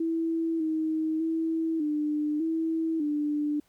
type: tone with pitch steps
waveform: sine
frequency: 328.1 / 315.8 / 324.6 / 299.7 / 324.2 / 296.2 Hz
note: E4 / D#4 / E4 / D4 / E4 / D4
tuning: -8 / +26 / -27 / +35 / -29 / +15 cents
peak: -25 dBFS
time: 0-3.6 s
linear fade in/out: 5 ms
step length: 600 ms
effects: pink hiss -67 dBFS RMS until 3.68 s